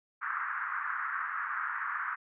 white band-pass noise, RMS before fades -35 dBFS, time 0.21-2.16 s, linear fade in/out 20 ms, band 1100 to 1700 Hz, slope 48 dB/octave, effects none

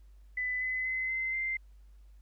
sine tone with pitch steps, 2001 / 2022 / 2043 / 2064 / 2086 Hz, B6 / B6 / C7 / C7 / C7, +22 / +40 / -42 / -24 / -6 cents, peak -30 dBFS, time 0.37-1.57 s, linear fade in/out 5 ms, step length 240 ms, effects added 50 Hz sine -52 dBFS peak until 2.21 s + pink hiss -75 dBFS RMS until 2.21 s

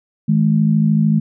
sine tone pair together, 159.34 / 212.7 Hz, D#3 / G#3, +42 / +42 cents, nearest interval perfect fourth, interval 500 cents, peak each -14 dBFS, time 0.28-1.2 s, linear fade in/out 10 ms, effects none

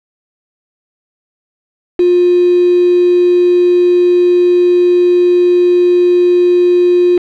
sine tone with quantisation, 354.9 Hz, F4, 28 cents sharp, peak -6 dBFS, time 1.99-7.18 s, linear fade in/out 5 ms, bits 3, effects low-pass 2000 Hz 12 dB/octave

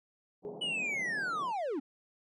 pink band-pass noise, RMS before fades -47 dBFS, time 0.42-1.53 s, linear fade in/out 50 ms, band 150 to 850 Hz, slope 48 dB/octave
sine tone with exponential decay, 415.3 Hz, G#4, in tune, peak -36 dBFS, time 0.45-0.85 s, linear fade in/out 0 ms, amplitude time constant 86 ms
triangle linear sweep, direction down, 2984 to 246.9 Hz, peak -30 dBFS, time 0.61-1.8 s, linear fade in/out 10 ms
effects resampled to 24000 Hz

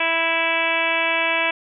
harmonic tone with a mistuned harmonic, 329.6 Hz, E4, in tune, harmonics 1 / 2 / 3 / 4 / 5 / 6 / 7 / 8 / 9 / 10, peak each -34 / -26 / -26 / -33 / -27 / -30 / -23 / -24 / -32 / -33 dBFS, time 0-1.51 s, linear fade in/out 5 ms, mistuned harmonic 10, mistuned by +24 cents, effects none

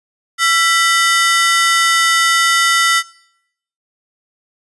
sawtooth ring-modulated tone, 1661.2 Hz, G#6, in tune, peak -4 dBFS, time 0.38-3.03 s, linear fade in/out 50 ms, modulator 311 Hz, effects noise-tail reverb RT60 0.8 s tail -23 dB re dry + resampled to 24000 Hz

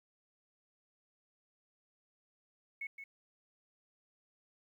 sine tone with echo, 2200 Hz, C#7, 14 cents flat, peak -38 dBFS, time 2.81-2.87 s, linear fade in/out 5 ms, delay 170 ms, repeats 1, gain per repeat -7 dB, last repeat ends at 3.04 s, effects 12-bit

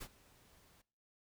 pink noise with ADSR envelope, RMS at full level -45 dBFS, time 0-0.82 s, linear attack 19 ms, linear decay 57 ms, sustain -21 dB, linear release 10 ms, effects noise-tail reverb RT60 0.5 s tail -22 dB re dry

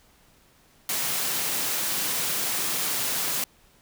white high-pass noise, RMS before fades -27 dBFS, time 0.89-3.44 s, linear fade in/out 2 ms, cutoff 110 Hz, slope 48 dB/octave, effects pink hiss -59 dBFS RMS until 3.81 s

